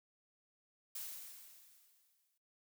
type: noise with exponential decay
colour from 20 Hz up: blue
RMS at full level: -43 dBFS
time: 0.95-2.38 s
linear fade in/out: 5 ms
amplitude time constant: 310 ms
effects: noise-tail reverb RT60 0.3 s tail -19 dB re dry